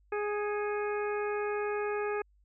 harmonic tone with a mistuned harmonic, 415.3 Hz, G#4, in tune, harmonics 1 / 2 / 3 / 4 / 5 / 6, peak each -31 / -39 / -40 / -41 / -47 / -45 dBFS, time 0.12-2.22 s, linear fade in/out 5 ms, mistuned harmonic 5, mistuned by +68 cents, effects added 50 Hz sine -62 dBFS peak until 2.44 s

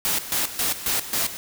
white noise with tremolo, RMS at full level -23 dBFS, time 0.05-1.37 s, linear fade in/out 0 ms, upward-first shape square, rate 3.7 Hz, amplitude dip 75%, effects none

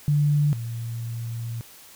sine tone pair in turn, 146.83 / 115.93 Hz, D3 / A#2, 0 / -9 cents, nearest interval major third, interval 409 cents, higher first, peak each -17 / -28 dBFS, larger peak first, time 0.08-0.53 / 0.53-1.61 s, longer second, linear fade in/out 0 ms, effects white hiss -48 dBFS RMS until 1.95 s

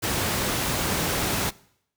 pink noise, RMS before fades -25 dBFS, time 0.02-1.51 s, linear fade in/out 20 ms, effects noise-tail reverb RT60 0.7 s tail -22 dB re dry + high-pass 60 Hz 12 dB/octave

